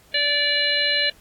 harmonic tone, 581 Hz, D5, 19 cents flat, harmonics 1 / 3 / 4 / 5 / 6 / 7, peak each -29 / -24 / -27 / -25 / -32 / -22 dBFS, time 0.14-1.1 s, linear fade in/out 5 ms, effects pink hiss -54 dBFS RMS until 1.2 s + AAC 64 kbps

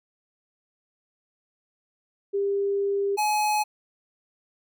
sine / square tone pair in turn, 399 / 845.5 Hz, G4 / G#5, +31 / +31 cents, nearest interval octave + minor second, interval 1300 cents, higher second, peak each -22 dBFS, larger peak neither, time 2.33-3.17 / 3.17-3.64 s, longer first, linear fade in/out 20 ms, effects none

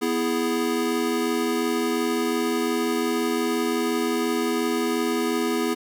square chord, E major, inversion second, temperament equal, 246.9 / 329.6 / 415.3 Hz, B3 / E4 / G#4, 0 / 0 / 0 cents, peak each -27 dBFS, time 0.01-5.75 s, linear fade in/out 20 ms, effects none

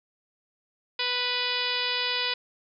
harmonic tone, 493.9 Hz, B4, in tune, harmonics 1 / 2 / 3 / 4 / 5 / 6 / 7 / 8 / 9 / 10, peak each -38 / -36 / -37 / -35 / -33 / -33 / -33 / -33 / -37 / -35 dBFS, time 0.99-2.34 s, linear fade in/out 5 ms, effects none

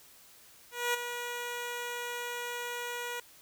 10% pulse tone with ADSR envelope, 482.4 Hz, B4, 41 cents flat, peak -18 dBFS, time 0.71-3.2 s, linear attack 230 ms, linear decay 13 ms, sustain -9 dB, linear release 3 ms, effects white hiss -57 dBFS RMS until 3.41 s

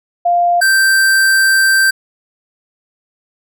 sine / square tone pair in turn, 698.5 / 1564.6 Hz, F5 / G6, 0 / -4 cents, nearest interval octave + major second, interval 1396 cents, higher second, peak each -9 dBFS, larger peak neither, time 0.25-0.61 / 0.61-1.91 s, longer second, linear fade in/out 10 ms, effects none

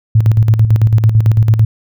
sine tone with tremolo, 110 Hz, A2, in tune, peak -4 dBFS, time 0.15-1.65 s, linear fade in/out 5 ms, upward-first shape square, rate 9 Hz, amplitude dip 60%, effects none

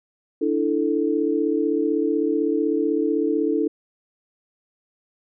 sine chord, D suspended second, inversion none, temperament equal, 293.7 / 329.6 / 440 Hz, D4 / E4 / A4, 0 / 0 / 0 cents, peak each -23 dBFS, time 0.41-3.68 s, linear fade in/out 10 ms, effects none

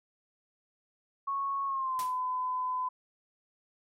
sine tone with pitch glide, 1103 to 1011.5 Hz, C#6 to B5, -9 to +41 cents, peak -29 dBFS, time 1.27-2.89 s, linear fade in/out 10 ms, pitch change -150 cents, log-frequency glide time 1.66-2.03 s
white noise with exponential decay, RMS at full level -38 dBFS, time 1.99-2.2 s, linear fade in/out 0 ms, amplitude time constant 45 ms
effects MP3 64 kbps

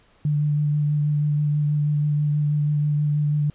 sine tone with vibrato, 148.2 Hz, D3, 16 cents sharp, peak -18 dBFS, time 0.25-3.5 s, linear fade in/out 2 ms, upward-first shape sine, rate 6.2 Hz, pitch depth 15 cents each way, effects pink hiss -58 dBFS RMS until 3.54 s + resampled to 8000 Hz

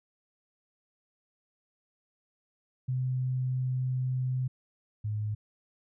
sine tone pair in turn, 128.3 / 106.17 Hz, C3 / G#2, -34 / +39 cents, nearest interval minor third, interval 327 cents, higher first, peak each -27 / -29 dBFS, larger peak first, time 2.88-4.48 / 5.04-5.35 s, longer first, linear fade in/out 10 ms, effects none

